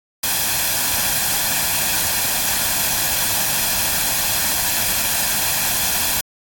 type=noise with comb filter; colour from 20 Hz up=white; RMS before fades=-19 dBFS; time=0.23-6.21 s; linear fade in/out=5 ms; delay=1.2 ms; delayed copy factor=+0.55; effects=AAC 64 kbps